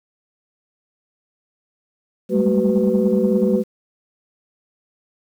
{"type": "tone cluster", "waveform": "sine", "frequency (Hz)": [194.4, 204.8, 221.5, 377.3, 498.5], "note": ["G3", "G#3", "A3", "F#4", "B4"], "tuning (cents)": [-14, -24, 12, 34, 16], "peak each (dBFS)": -20, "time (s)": [2.29, 3.64], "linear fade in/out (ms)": 50, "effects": ["tanh soft clip ceiling -6 dBFS", "8-bit"]}